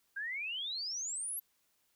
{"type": "exponential sweep", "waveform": "sine", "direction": "up", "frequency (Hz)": [1568, 11840], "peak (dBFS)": -36, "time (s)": [0.16, 1.4], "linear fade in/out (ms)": 10, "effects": ["white hiss -75 dBFS RMS until 1.95 s"]}